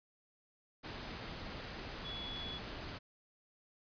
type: tone in noise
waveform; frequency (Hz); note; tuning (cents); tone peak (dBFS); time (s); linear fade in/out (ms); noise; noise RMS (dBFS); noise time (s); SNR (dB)
sine; 3389; G#7; +34; -43; 2.04-2.59; 20; pink; -45; 0.83-2.99; -1
effects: resampled to 11025 Hz